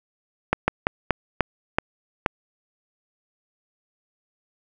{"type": "slowing click train", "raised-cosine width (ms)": 0.5, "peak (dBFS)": -3, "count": 7, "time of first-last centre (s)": [0.53, 2.262], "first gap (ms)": 150, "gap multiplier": 1.26, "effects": []}